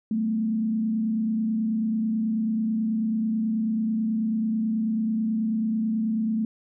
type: tone with frequency modulation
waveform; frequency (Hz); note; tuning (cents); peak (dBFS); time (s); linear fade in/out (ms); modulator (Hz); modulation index
sine; 220.5; A3; +4; -22; 0.11-6.45; 2; 29.2; 0.47
effects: none